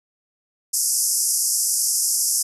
white band-pass noise, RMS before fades -21 dBFS, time 0.73-2.43 s, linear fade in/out 10 ms, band 5000 to 12000 Hz, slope 96 dB/octave, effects none

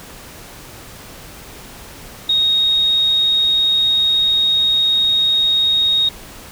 sine tone, 3743 Hz, A#7, 6 cents sharp, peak -12 dBFS, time 2.29-6.09 s, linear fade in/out 5 ms, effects pink hiss -37 dBFS RMS until 6.51 s

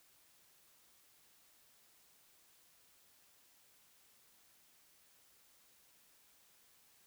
silence, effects white hiss -68 dBFS RMS until 7.06 s

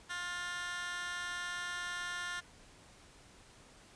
15% pulse tone with high-pass filter, 353.1 Hz, F4, 19 cents sharp, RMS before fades -40 dBFS, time 0.09-2.41 s, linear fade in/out 20 ms, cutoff 1700 Hz, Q 2.4, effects pink hiss -59 dBFS RMS until 3.95 s + resampled to 22050 Hz

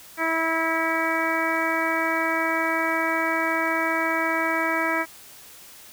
harmonic tone, 325.4 Hz, E4, 22 cents flat, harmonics 1 / 2 / 3 / 4 / 5 / 6 / 7, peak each -29 / -29 / -29 / -29 / -29 / -29 / -29 dBFS, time 0.17-5.06 s, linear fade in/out 50 ms, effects white hiss -46 dBFS RMS until 5.92 s

